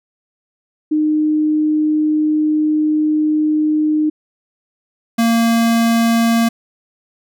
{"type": "tone pair in turn", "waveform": ["sine", "square"], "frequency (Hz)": [306.2, 230.3], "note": ["D#4", "A#3"], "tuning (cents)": [-28, -21], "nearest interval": "perfect fourth", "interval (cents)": 493, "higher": "first", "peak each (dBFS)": -12, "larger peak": "neither", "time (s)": [[0.91, 4.1], [5.18, 6.49]], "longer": "first", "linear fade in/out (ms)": 10, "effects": []}